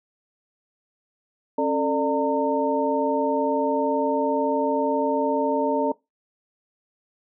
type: tone cluster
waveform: sine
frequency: 271.8 / 443.8 / 594 / 913 Hz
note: C#4 / A4 / D5 / A#5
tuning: -34 / +15 / +20 / -36 cents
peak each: -25 dBFS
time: 1.58-5.92 s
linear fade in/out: 5 ms
effects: noise-tail reverb RT60 0.2 s tail -21 dB re dry